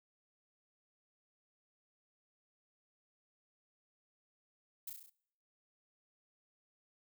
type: noise with echo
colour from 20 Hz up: violet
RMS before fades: -43 dBFS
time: 4.87-4.9 s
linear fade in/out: 5 ms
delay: 33 ms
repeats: 6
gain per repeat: -3 dB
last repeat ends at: 5.098 s
effects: noise-tail reverb RT60 0.7 s tail -24 dB re dry